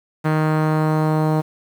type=tone with low-pass filter sweep; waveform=sawtooth; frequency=155.56 Hz; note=D#3; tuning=in tune; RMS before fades=-18 dBFS; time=0.24-1.42 s; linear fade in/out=20 ms; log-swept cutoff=1600 to 890 Hz; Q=1.4; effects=7-bit